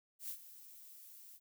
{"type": "noise with ADSR envelope", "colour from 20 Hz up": "violet", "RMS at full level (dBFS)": -42, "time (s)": [0.19, 1.4], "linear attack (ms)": 100, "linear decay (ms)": 82, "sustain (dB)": -14, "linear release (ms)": 51, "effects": []}